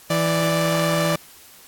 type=tone pair together; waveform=sawtooth; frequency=164.61 / 587.3 Hz; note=E3 / D5; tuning=-2 / 0 cents; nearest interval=octave + minor seventh; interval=2202 cents; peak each=-17 dBFS; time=0.1-1.16 s; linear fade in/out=5 ms; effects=white hiss -47 dBFS RMS until 1.67 s + AAC 64 kbps